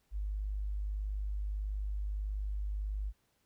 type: tone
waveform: sine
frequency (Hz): 50.8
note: G#1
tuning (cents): -38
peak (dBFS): -33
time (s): 0.11-3.13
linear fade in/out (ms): 50
effects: pink hiss -75 dBFS RMS until 3.45 s